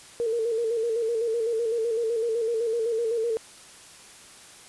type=tone with vibrato; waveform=sine; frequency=457.6 Hz; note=A#4; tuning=32 cents flat; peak=-23 dBFS; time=0.2-3.37 s; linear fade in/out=0 ms; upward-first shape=square; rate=7.9 Hz; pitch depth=53 cents each way; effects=white hiss -48 dBFS RMS until 4.68 s + resampled to 24000 Hz